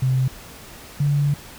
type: tone pair in turn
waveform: sine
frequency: 130 / 143.99 Hz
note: C3 / D3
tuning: -11 / -34 cents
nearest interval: major second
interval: 177 cents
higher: second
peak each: -16 dBFS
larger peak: neither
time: 0.02-0.28 / 1-1.34 s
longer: second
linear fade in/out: 5 ms
effects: pink hiss -41 dBFS RMS until 1.58 s